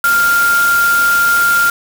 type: tone in noise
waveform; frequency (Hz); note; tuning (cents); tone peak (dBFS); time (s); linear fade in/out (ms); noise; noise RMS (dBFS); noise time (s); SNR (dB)
sine; 1396.9; F6; 0; -9; 0.04-1.7; 2; white; -21; 0.04-1.7; +9
effects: none